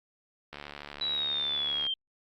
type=click train; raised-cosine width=0.3 ms; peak=-24 dBFS; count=98; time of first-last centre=0.53-1.866 s; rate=72.6 Hz
type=linear sweep; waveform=sine; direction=down; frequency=3951 to 3134 Hz; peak=-28 dBFS; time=1.01-1.94 s; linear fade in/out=5 ms
effects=Opus 48 kbps